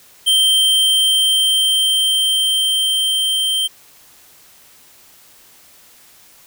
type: tone with level ramp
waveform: square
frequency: 3136 Hz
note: G7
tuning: in tune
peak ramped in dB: -11 to -16 dBFS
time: 0.26-3.68 s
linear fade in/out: 20 ms
effects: white hiss -47 dBFS RMS until 6.46 s